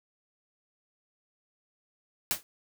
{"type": "noise with exponential decay", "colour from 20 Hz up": "white", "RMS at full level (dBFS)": -24, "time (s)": [2.31, 2.43], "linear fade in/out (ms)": 0, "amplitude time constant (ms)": 26, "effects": []}